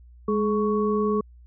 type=tone cluster; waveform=sine; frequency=207.3 / 423.7 / 1114 Hz; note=G#3 / G#4 / C#6; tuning=-3 / +35 / +8 cents; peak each=-24 / -23 / -29 dBFS; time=0.28-1.21 s; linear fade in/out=5 ms; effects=added 60 Hz sine -46 dBFS peak until 1.46 s